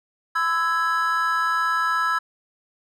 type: chord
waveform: triangle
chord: E major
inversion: second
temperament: equal with one note detuned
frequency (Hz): 1012 / 1318.5 / 1661.2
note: B5 / E6 / G#6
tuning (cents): +42 / 0 / 0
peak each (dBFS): -25 / -20 / -23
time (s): 0.35-2.19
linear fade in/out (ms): 10
effects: none